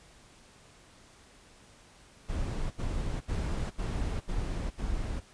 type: noise bursts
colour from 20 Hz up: brown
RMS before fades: -32 dBFS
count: 6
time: 2.28-5.205 s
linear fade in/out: 20 ms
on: 430 ms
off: 69 ms
effects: pink hiss -57 dBFS RMS until 5.33 s + resampled to 22050 Hz